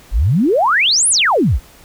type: exponential two-way sweep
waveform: sine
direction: up then down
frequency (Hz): 40.63 to 11175 to 40.63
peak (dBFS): -10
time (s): 0.11-1.6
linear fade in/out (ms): 50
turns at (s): 1.09
effects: pink hiss -44 dBFS RMS until 1.84 s